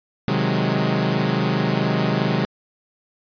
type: chord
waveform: sawtooth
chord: Ab dominant seventh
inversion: first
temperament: equal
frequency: 130.81 / 155.56 / 185 / 207.7 Hz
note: C3 / Eb3 / Gb3 / Ab3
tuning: 0 / 0 / 0 / 0 cents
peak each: -20 dBFS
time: 0.28-2.45 s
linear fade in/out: 0 ms
effects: resampled to 11025 Hz